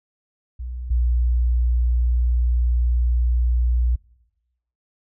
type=tone pair in turn; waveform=sine; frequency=61.3 / 60.25 Hz; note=B1 / B1; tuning=-12 / -42 cents; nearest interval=unison; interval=30 cents; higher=first; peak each=-27 / -15 dBFS; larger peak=second; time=0.59-0.9 / 0.9-3.96 s; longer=second; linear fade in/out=10 ms; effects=noise-tail reverb RT60 1.0 s tail -25 dB re dry + tanh soft clip ceiling -11 dBFS